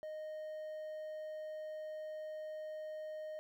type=tone; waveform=triangle; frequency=619 Hz; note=D#5; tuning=9 cents flat; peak=-40 dBFS; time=0.03-3.39 s; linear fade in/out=0 ms; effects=13-bit